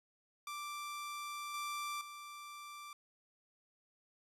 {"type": "tone with level steps", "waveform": "sawtooth", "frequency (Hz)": 1175, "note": "D6", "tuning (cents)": 1, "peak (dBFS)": [-38, -35, -44], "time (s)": [0.47, 2.93], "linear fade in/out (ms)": 2, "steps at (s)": [1.54, 2.01], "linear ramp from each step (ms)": 2, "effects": ["resampled to 32000 Hz"]}